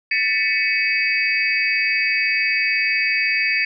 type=tone cluster; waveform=sine; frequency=1772 / 1985 / 2241 / 2567 / 4669 Hz; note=A6 / B6 / C#7 / E7 / D8; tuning=+12 / +8 / +18 / -47 / -11 cents; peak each=-24 / -27 / -20 / -22 / -29 dBFS; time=0.11-3.65 s; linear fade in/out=5 ms; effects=none